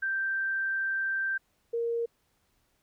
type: tone pair in turn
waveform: sine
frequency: 1568 / 466.2 Hz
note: G6 / A#4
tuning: 0 / 0 cents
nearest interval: octave + major sixth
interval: 2100 cents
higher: first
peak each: -27 dBFS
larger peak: neither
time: 0.02-1.38 / 1.73-2.06 s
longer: first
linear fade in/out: 10 ms
effects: pink hiss -72 dBFS RMS until 2.82 s